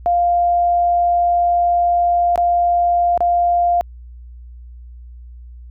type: tone with dropouts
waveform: sine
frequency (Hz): 698.5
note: F5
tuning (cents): 0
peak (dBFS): -12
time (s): 0.06-3.81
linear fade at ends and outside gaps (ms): 0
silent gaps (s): 2.358-2.377 / 3.176-3.206
effects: added 60 Hz sine -34 dBFS peak until 5.7 s